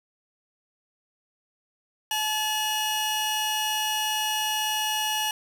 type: tone pair together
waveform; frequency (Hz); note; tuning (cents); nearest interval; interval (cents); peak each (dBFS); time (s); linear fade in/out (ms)
sawtooth; 860.7 / 2895; A5 / F#7; -38 / -38; octave + major sixth; 2100; -24; 2.11-5.31; 2
effects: none